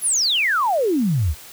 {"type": "exponential sweep", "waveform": "sine", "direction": "down", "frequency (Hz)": [11840, 65.1], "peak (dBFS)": -16, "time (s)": [0.01, 1.35], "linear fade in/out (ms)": 50, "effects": ["white hiss -41 dBFS RMS until 1.52 s"]}